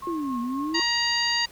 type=tone with tremolo; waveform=sine; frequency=1080 Hz; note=C#6; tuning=45 cents flat; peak=-30 dBFS; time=0.02-0.82 s; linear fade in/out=5 ms; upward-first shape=triangle; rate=3.8 Hz; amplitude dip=60%
type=exponential two-way sweep; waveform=sine; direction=down then up; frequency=353.3 to 233.1 to 343.7 Hz; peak=-26 dBFS; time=0.07-0.8 s; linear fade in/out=2 ms; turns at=0.4 s
type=harmonic tone; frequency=944 Hz; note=A#5; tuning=22 cents sharp; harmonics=1 / 2 / 3 / 4 / 5 / 7; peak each=-31 / -27 / -30 / -34 / -25 / -35 dBFS; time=0.74-1.46 s; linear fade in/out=10 ms
effects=pink hiss -50 dBFS RMS until 1.51 s